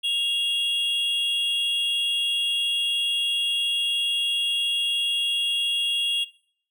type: tone pair together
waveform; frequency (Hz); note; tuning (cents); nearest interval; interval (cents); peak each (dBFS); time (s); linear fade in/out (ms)
triangle; 2794 / 3321; F7 / G#7; 0 / -1; minor third; 299; -25 / -22; 0.03-6.25; 20
effects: noise-tail reverb RT60 0.6 s tail -19 dB re dry